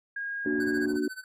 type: tone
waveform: sine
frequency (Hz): 1631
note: G#6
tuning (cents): -32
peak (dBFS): -31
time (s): 0.16-0.86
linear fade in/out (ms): 5
type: low-pass noise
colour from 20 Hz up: pink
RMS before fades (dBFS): -45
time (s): 0.44-0.98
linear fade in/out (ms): 20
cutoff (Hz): 870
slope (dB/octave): 24
type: chord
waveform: sine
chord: Bb augmented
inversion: none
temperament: equal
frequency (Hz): 233.1 / 293.7 / 370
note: Bb3 / D4 / F#4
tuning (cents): 0 / 0 / 0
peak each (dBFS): -33 / -28 / -30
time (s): 0.46-1.08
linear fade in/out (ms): 2
type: tone with tremolo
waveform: square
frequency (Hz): 1519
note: F#6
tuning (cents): +45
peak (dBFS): -36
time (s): 0.6-1.24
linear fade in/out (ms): 2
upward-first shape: sine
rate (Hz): 14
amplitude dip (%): 90
effects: high-pass 80 Hz 12 dB/octave + resampled to 32000 Hz

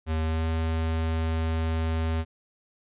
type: tone with pitch glide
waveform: square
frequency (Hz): 79.5 to 80.89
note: D#2 to E2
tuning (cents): +38 to -32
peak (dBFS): -25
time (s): 0.06-2.25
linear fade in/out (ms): 50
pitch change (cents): +30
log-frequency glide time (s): 0.22-0.46
effects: resampled to 8000 Hz

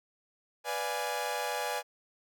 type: chord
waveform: sawtooth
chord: B diminished seventh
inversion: none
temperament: equal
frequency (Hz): 493.9 / 587.3 / 698.5 / 830.6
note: B4 / D5 / F5 / Ab5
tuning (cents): 0 / 0 / 0 / 0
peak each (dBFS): -34 / -34 / -37 / -31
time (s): 0.64-1.83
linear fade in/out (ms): 50
effects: none

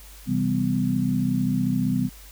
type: chord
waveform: sine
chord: C major seventh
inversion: none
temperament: equal with one note detuned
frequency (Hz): 130.81 / 164.81 / 196 / 251.3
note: C3 / E3 / G3 / B3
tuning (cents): 0 / 0 / 0 / +30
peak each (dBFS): -27 / -29 / -25 / -24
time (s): 0.26-2.1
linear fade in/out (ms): 50
effects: added 50 Hz sine -44 dBFS peak until 2.31 s + white hiss -48 dBFS RMS until 2.31 s

